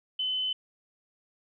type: tone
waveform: sine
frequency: 3034 Hz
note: F#7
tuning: 43 cents sharp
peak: -27 dBFS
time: 0.19-0.53 s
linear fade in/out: 5 ms
effects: none